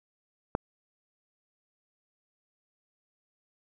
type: click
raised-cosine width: 1 ms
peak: -12 dBFS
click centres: 0.551 s
effects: none